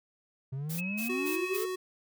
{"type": "exponential sweep", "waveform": "triangle", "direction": "up", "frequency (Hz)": [129.2, 451.3], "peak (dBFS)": -31, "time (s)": [0.52, 1.66], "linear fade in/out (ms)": 10}
{"type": "noise bursts", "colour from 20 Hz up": "blue", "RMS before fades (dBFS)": -39, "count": 4, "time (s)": [0.69, 1.65], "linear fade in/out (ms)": 20, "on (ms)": 120, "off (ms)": 160}
{"type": "tone with vibrato", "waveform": "sine", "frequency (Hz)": 2568, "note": "E7", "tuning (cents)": -46, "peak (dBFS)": -35, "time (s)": [0.78, 1.57], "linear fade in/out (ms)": 10, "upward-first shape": "sine", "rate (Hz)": 10, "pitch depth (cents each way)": 17}
{"type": "tone", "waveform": "square", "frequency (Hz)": 370, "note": "F#4", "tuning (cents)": 0, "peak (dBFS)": -33, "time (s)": [1.09, 1.76], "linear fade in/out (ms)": 10}
{"effects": []}